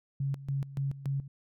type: tone with tremolo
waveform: sine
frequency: 138 Hz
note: C#3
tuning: 7 cents flat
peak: -28 dBFS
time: 0.2-1.28 s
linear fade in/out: 5 ms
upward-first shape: square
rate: 3.5 Hz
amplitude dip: 80%
effects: none